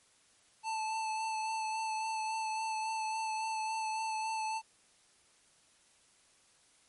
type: tone with vibrato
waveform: square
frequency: 880 Hz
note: A5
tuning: in tune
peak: -34 dBFS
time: 0.63-4.62 s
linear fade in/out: 50 ms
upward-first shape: sine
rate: 3.6 Hz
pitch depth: 17 cents each way
effects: white hiss -66 dBFS RMS until 6.88 s + MP3 48 kbps